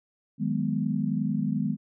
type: chord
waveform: sine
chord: G# minor seventh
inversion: second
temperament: equal with one note detuned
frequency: 156.28 / 185 / 207.7 / 246.9 Hz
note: D#3 / F#3 / G#3 / B3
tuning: +8 / 0 / 0 / 0 cents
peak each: -30 / -33 / -28 / -30 dBFS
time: 0.38-1.77 s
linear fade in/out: 50 ms
effects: none